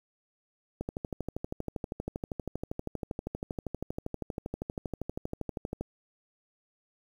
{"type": "click train", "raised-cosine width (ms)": 2, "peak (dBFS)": -20, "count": 64, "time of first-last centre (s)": [0.81, 5.81], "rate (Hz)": 12.6, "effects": ["9-bit"]}